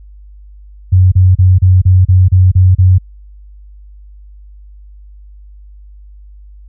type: tone bursts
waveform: sine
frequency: 92.5 Hz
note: F#2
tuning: in tune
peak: -3 dBFS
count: 9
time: 0.92-2.984 s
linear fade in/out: 10 ms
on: 200 ms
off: 33 ms
effects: added 50 Hz sine -33 dBFS peak until 6.68 s